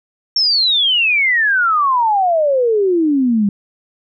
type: exponential sweep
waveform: sine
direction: down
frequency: 5500 to 196 Hz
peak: -11 dBFS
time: 0.36-3.49 s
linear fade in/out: 2 ms
effects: none